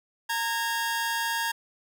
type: tone pair together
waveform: sawtooth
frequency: 920 / 1640.5 Hz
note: A#5 / G#6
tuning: -23 / -22 cents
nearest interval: minor seventh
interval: 1001 cents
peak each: -25 / -26 dBFS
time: 0.29-1.52 s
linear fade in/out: 10 ms
effects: none